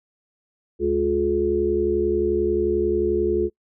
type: harmonic tone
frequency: 71.3 Hz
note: C#2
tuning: 49 cents sharp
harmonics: 1 / 3 / 5 / 6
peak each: -30 / -30 / -20 / -23 dBFS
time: 0.79-3.5 s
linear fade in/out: 50 ms
effects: noise-tail reverb RT60 0.1 s tail -25 dB re dry